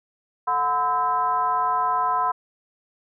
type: tone with frequency modulation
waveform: sine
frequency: 1015 Hz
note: B5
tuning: 47 cents sharp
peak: -19 dBFS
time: 0.47-2.32 s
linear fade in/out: 10 ms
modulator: 287 Hz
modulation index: 0.91
effects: none